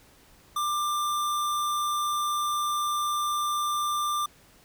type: tone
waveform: square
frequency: 1188 Hz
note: D6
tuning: 20 cents sharp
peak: -26 dBFS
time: 0.56-4.26 s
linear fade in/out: 5 ms
effects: pink hiss -57 dBFS RMS until 4.64 s